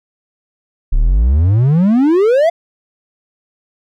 triangle exponential sweep, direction up, 31.26 to 698.5 Hz, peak -6 dBFS, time 0.92-2.5 s, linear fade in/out 10 ms, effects none

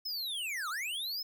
square linear two-way sweep, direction down then up, 5274 to 1160 to 5274 Hz, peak -35 dBFS, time 0.05-1.23 s, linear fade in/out 10 ms, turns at 0.69 s, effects none

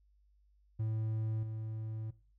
triangle tone with level steps, 110 Hz, A2, in tune, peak -30 / -35 dBFS, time 0.79-2.11 s, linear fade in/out 10 ms, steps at 1.43 s, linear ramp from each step 2 ms, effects noise-tail reverb RT60 0.4 s tail -19 dB re dry + added 50 Hz sine -65 dBFS peak until 2.38 s

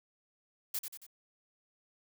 blue noise with echo, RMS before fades -35 dBFS, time 0.74-0.79 s, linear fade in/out 5 ms, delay 92 ms, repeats 3, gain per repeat -6 dB, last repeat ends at 1.066 s, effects none

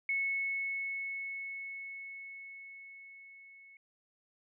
sine tone with level ramp, 2200 Hz, C#7, 14 cents flat, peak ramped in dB -29 to -54 dBFS, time 0.09-3.77 s, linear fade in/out 2 ms, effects none

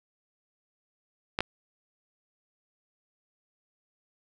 clicks, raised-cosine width 0.3 ms, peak -11 dBFS, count 2, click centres 1.389 / 1.406 s, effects none

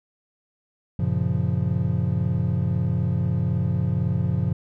triangle chord, Gb major seventh, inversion none, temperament equal with one note detuned, 94.72 / 116.54 / 138.59 / 174.61 Hz, Gb2 / Bb2 / Db3 / F3, +41 / 0 / 0 / 0 cents, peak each -24 dBFS, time 0.99-4.53 s, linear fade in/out 5 ms, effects none

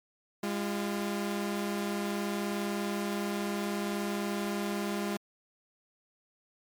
sawtooth tone pair together, 203.3 / 346 Hz, G#3 / F4, -37 / -16 cents, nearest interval major sixth, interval 921 cents, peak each -28 / -32 dBFS, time 0.43-5.17 s, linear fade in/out 5 ms, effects MP3 96 kbps

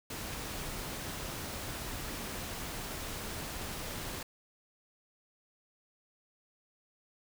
pink noise, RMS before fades -40 dBFS, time 0.1-4.23 s, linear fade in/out 5 ms, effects none

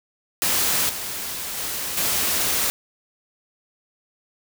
white noise with level steps, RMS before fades -21 / -30 / -28 / -22 dBFS, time 0.42-2.7 s, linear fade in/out 0 ms, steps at 0.89 / 1.57 / 1.97 s, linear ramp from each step 5 ms, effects none

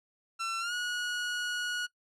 sawtooth tone with pitch glide, 1350 to 1455.3 Hz, E6 to F#6, +41 to -29 cents, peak -28 dBFS, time 0.39-1.87 s, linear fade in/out 20 ms, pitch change +130 cents, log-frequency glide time 0.6-0.73 s, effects noise-tail reverb RT60 0.1 s tail -21 dB re dry + low-pass 8000 Hz 12 dB/octave

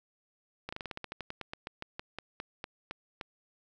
slowing click train, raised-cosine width 0.3 ms, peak -22 dBFS, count 21, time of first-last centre 0.69-3.212 s, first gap 35 ms, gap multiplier 1.12, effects none

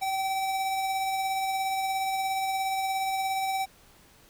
square tone with tremolo, 770 Hz, G5, 31 cents flat, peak -26 dBFS, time 0.01-3.66 s, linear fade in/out 20 ms, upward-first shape triangle, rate 17 Hz, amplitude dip 30%, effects pink hiss -57 dBFS RMS until 4.29 s

